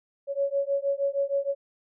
sine beating tone pair, 554.4 / 560.8 Hz, C#5 / C#5, 0 / +20 cents, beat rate 6.4 Hz, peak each -27 dBFS, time 0.27-1.55 s, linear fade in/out 50 ms, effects none

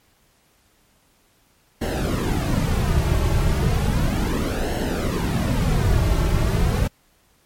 brown noise with flanger, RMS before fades -20 dBFS, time 1.81-6.88 s, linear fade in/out 10 ms, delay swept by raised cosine 0.83 to 4.13 ms, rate 0.34 Hz, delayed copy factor -0.7, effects pink hiss -60 dBFS RMS until 7.45 s + MP3 64 kbps

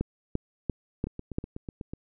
two click trains, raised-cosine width 3 ms, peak -14 / -23 dBFS, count 5 / 8, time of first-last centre 0.01-1.385 / 1.07-1.935 s, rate 2.91 / 8.09 Hz, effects none

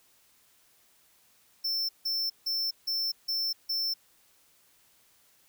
square tone bursts, 5350 Hz, E8, 25 cents sharp, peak -28 dBFS, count 6, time 1.64-3.94 s, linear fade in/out 10 ms, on 250 ms, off 160 ms, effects white hiss -64 dBFS RMS until 5.48 s

